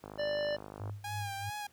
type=click train; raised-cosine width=1 ms; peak=-30 dBFS; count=45; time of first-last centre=0.04-0.896 s; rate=51.4 Hz
type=harmonic tone; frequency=590 Hz; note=D5; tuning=8 cents sharp; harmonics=1 / 3 / 5 / 7 / 9; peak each=-31 / -41 / -45 / -48 / -50 dBFS; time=0.18-0.57 s; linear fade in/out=20 ms
type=tone with tremolo; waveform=sine; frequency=102.2 Hz; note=G#2; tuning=27 cents flat; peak=-35 dBFS; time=0.79-1.5 s; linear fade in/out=10 ms; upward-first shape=sine; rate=3.1 Hz; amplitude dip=80%
type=tone with vibrato; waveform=sawtooth; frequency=813 Hz; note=G#5; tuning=37 cents flat; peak=-34 dBFS; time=1.04-1.67 s; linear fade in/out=5 ms; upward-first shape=sine; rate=2.4 Hz; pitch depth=54 cents each way
effects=pink hiss -65 dBFS RMS until 1.72 s + high-pass 60 Hz 12 dB/octave